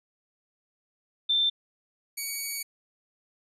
sine / 5% pulse tone pair in turn, 3563 / 2253 Hz, A7 / C#7, +21 / +28 cents, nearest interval minor sixth, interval 793 cents, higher first, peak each -21 dBFS, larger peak neither, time 1.29-1.5 / 2.17-2.63 s, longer second, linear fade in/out 10 ms, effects resampled to 32000 Hz

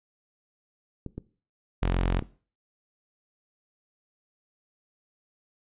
clicks, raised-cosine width 3 ms, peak -22 dBFS, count 3, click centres 1.063 / 1.18 / 2.224 s
sawtooth tone, 44.38 Hz, F1, 29 cents sharp, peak -19 dBFS, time 1.82-2.2 s, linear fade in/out 10 ms
effects noise-tail reverb RT60 0.4 s tail -19 dB re dry + resampled to 8000 Hz

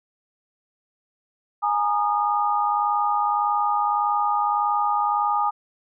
sine chord, Ab suspended second, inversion none, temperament equal with one note detuned, 830.6 / 932.3 / 1226 Hz, Ab5 / Bb5 / Eb6, 0 / 0 / -26 cents, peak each -22 / -27 / -23 dBFS, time 1.62-5.51 s, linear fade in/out 20 ms, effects none

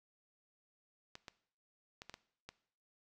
clicks, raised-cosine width 0.2 ms, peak -30 dBFS, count 6, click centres 1.154 / 1.282 / 2.019 / 2.096 / 2.141 / 2.49 s, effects noise-tail reverb RT60 0.6 s tail -18 dB re dry

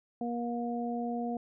harmonic tone, 237.7 Hz, A#3, 34 cents sharp, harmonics 1 / 2 / 3, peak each -33 / -39 / -37 dBFS, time 0.21-1.37 s, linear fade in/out 2 ms, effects none

